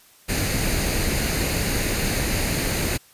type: noise with comb filter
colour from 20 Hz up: pink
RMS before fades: -23 dBFS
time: 0.28-2.98 s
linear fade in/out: 20 ms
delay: 0.45 ms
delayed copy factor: +0.5
effects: white hiss -53 dBFS RMS until 3.13 s + resampled to 32000 Hz